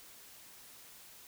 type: silence
effects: white hiss -55 dBFS RMS until 1.27 s